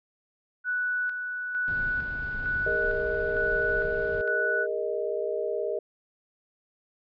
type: tone with tremolo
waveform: sine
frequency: 1480 Hz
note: F#6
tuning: in tune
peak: -25 dBFS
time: 0.64-4.67 s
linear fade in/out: 50 ms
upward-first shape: square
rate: 1.1 Hz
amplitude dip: 45%
type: noise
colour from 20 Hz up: brown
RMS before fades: -38 dBFS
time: 1.68-4.21 s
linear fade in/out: 0 ms
type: chord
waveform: sine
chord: Ab suspended second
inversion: none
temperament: equal with one note detuned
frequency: 407.7 / 466.2 / 622.3 Hz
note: Ab4 / Bb4 / Eb5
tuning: -32 / 0 / 0 cents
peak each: -31 dBFS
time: 2.66-5.79 s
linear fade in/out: 5 ms
effects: resampled to 11025 Hz